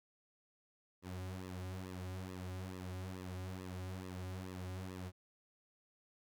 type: tone with flanger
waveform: sawtooth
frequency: 92.5 Hz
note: F#2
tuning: in tune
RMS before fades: -45 dBFS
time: 1.02-5.12 s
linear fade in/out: 50 ms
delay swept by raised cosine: 1.3 to 4.6 ms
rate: 2.3 Hz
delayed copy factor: -1
effects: none